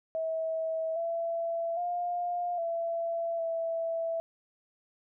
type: tone with pitch steps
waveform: sine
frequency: 646 / 670 / 705 / 671 / 661 Hz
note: E5 / E5 / F5 / E5 / E5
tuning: -35 / +28 / +16 / +31 / +5 cents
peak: -29 dBFS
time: 0.15-4.2 s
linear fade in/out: 0 ms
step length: 810 ms
effects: none